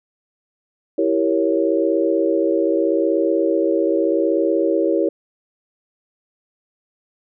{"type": "chord", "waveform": "sine", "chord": "E diminished seventh", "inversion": "none", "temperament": "equal with one note detuned", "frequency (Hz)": [329.6, 390.4, 466.2, 554.4], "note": ["E4", "G4", "Bb4", "Db5"], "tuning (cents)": [0, -7, 0, 0], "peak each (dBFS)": [-19, -21, -22, -21], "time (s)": [0.98, 5.09], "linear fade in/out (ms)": 5, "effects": []}